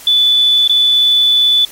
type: tone with dropouts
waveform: sine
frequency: 3478 Hz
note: A7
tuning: 21 cents flat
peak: -7 dBFS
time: 0.07-1.65 s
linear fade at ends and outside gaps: 2 ms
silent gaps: 0.677-0.695 s
effects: white hiss -35 dBFS RMS until 1.71 s + MP3 64 kbps